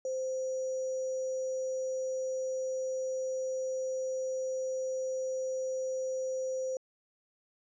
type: tone with sample-and-hold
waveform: sine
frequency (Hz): 520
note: C5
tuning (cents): -11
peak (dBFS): -31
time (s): 0.05-6.77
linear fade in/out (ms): 2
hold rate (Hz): 6300
effects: resampled to 16000 Hz